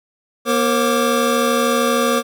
square tone cluster, 240.6 / 465 / 538 / 1170 Hz, B3 / A#4 / C5 / D6, -45 / -4 / +48 / -7 cents, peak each -21 dBFS, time 0.45-2.23 s, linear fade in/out 50 ms, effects none

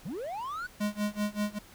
triangle linear sweep, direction up, 131.7 to 1513 Hz, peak -32 dBFS, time 0.05-0.67 s, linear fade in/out 10 ms
square tone with tremolo, 208.1 Hz, G#3, 4 cents sharp, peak -27 dBFS, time 0.8-1.59 s, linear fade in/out 10 ms, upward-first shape sine, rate 5.2 Hz, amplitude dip 95%
effects pink hiss -54 dBFS RMS until 1.74 s

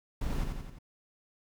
brown noise with echo, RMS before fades -33 dBFS, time 0.21-0.44 s, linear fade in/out 5 ms, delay 87 ms, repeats 4, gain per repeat -4 dB, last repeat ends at 0.788 s, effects none

